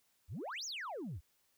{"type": "exponential two-way sweep", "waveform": "sine", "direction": "up then down", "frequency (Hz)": [65.41, 6930, 65.41], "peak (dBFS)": -38, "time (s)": [0.28, 1.21], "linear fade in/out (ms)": 50, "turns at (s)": 0.65, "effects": ["tanh soft clip ceiling -38 dBFS", "white hiss -75 dBFS RMS until 1.57 s"]}